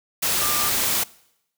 sine tone in noise, 1193 Hz, D6, 27 cents sharp, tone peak -27 dBFS, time 0.41-0.69 s, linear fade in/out 10 ms, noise white, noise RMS -22 dBFS, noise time 0.22-1.04 s, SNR -8 dB, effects noise-tail reverb RT60 0.8 s tail -22 dB re dry

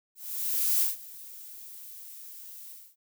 violet noise with ADSR envelope, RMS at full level -24 dBFS, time 0.15-2.96 s, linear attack 660 ms, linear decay 150 ms, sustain -21 dB, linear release 250 ms, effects none

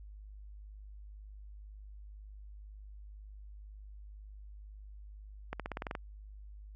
accelerating click train, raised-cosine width 0.5 ms, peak -22 dBFS, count 9, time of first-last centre 5.53-5.952 s, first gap 67 ms, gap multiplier 0.93, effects added 51 Hz sine -47 dBFS peak until 6.75 s

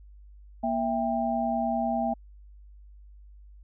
sine tone cluster, 236.3 / 662 / 792 Hz, A#3 / E5 / G5, +24 / +7 / +18 cents, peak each -29 dBFS, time 0.63-2.14 s, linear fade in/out 10 ms, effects added 50 Hz sine -47 dBFS peak until 3.63 s

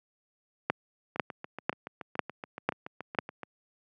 two click trains, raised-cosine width 0.5 ms, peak -23 / -9 dBFS, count 17 / 6, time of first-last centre 1.16-3.433 / 0.7-3.188 s, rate 7.04 / 2.01 Hz, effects high-pass 150 Hz 12 dB/octave

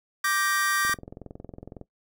45% pulse chord, G minor, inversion second, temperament just, 1176 / 1568 / 1881.6 Hz, D6 / G6 / Bb6, +2 / 0 / +16 cents, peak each -27 / -27 / -29 dBFS, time 0.24-0.94 s, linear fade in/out 5 ms
click train, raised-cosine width 2 ms, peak -26 dBFS, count 22, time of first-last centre 0.85-1.813 s, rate 21.8 Hz
effects noise-tail reverb RT60 0.1 s tail -17 dB re dry

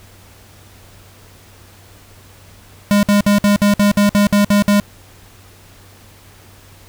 square tone bursts, 204.1 Hz, G#3, 30 cents flat, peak -10 dBFS, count 11, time 2.91-4.8 s, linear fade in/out 0 ms, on 120 ms, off 57 ms, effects added 96 Hz sine -45 dBFS peak until 6.88 s + pink hiss -45 dBFS RMS until 6.88 s

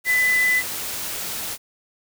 sine tone in noise, 2002 Hz, B6, 23 cents sharp, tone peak -16 dBFS, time 0.05-0.63 s, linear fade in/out 50 ms, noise white, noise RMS -29 dBFS, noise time 0.04-1.58 s, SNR +10 dB, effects none

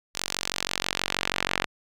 sawtooth tone with band-pass filter sweep, 46.25 Hz, F#1, in tune, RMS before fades -30 dBFS, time 0.14-1.66 s, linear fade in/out 20 ms, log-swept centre 5800 to 2300 Hz, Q 1, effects none

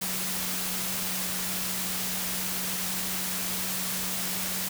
sine tone in noise, 185 Hz, F#3, in tune, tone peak -39 dBFS, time 0.01-4.69 s, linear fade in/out 10 ms, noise white, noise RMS -31 dBFS, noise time 0.01-4.69 s, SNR -11 dB, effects none

